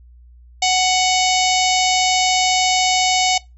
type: harmonic tone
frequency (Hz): 742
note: F#5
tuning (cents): +5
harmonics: 1 / 3 / 4 / 5 / 6 / 7 / 8 / 9 / 10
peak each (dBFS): -17 / -22 / -23 / -24 / -25 / -25 / -26 / -27 / -27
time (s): 0.62-3.38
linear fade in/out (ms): 5
effects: noise-tail reverb RT60 0.2 s tail -21 dB re dry + added 60 Hz sine -42 dBFS peak until 3.57 s